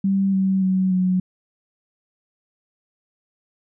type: tone with pitch steps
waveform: sine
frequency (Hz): 194.9 / 191.22 / 187.61 / 184.07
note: G3 / G3 / F#3 / F#3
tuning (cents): -10 / -43 / +24 / -9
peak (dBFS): -16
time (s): 0.04-1.2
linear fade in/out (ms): 5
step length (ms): 290
effects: none